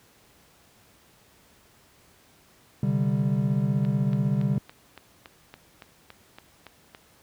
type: chord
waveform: triangle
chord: C suspended second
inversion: none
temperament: equal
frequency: 130.81 / 146.83 / 196 Hz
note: C3 / D3 / G3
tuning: 0 / 0 / 0 cents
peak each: -24 dBFS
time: 2.83-4.58 s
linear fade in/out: 2 ms
type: click train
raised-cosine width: 0.3 ms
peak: -26 dBFS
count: 12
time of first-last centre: 3.85-6.949 s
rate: 3.55 Hz
effects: pink hiss -58 dBFS RMS until 7.22 s + high-pass 60 Hz 12 dB/octave